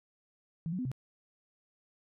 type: tone with pitch steps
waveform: sine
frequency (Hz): 163.9 / 183 / 253 / 129.6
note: E3 / F#3 / B3 / C3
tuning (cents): -10 / -19 / +42 / -16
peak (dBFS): -32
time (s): 0.66-0.916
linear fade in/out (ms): 0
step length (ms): 64
effects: none